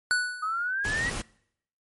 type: tone with exponential decay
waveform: square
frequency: 1480 Hz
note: F#6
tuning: in tune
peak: -20 dBFS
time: 0.11-0.71 s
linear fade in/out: 0 ms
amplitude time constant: 130 ms
type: exponential sweep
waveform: sine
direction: up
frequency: 1244.5 to 1952 Hz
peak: -26 dBFS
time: 0.42-1.1 s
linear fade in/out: 10 ms
type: noise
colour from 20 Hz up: pink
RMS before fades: -33 dBFS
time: 0.84-1.22 s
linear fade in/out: 10 ms
effects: noise-tail reverb RT60 0.7 s tail -23 dB re dry + MP3 48 kbps